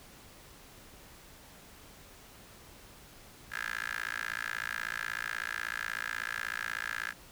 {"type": "tone with high-pass filter", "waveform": "15% pulse", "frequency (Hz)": 56.3, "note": "A1", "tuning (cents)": 40, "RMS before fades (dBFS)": -37, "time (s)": [3.5, 7.14], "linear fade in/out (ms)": 50, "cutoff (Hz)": 1600, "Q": 7.1, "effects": ["pink hiss -54 dBFS RMS until 7.31 s"]}